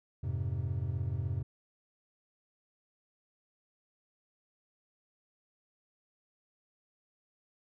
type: chord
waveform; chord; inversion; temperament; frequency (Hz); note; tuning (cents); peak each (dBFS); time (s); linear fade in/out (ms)
triangle; F minor; none; equal; 87.31 / 103.83 / 130.81; F2 / Ab2 / C3; 0 / 0 / 0; -34; 0.23-1.43; 10
effects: none